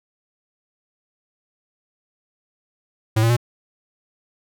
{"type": "tone with pitch steps", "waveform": "square", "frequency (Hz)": [110, 114.94, 120.09], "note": ["A2", "A#2", "B2"], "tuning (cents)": [0, -24, -48], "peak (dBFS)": -15, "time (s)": [3.16, 3.367], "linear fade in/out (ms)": 10, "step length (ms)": 69, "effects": []}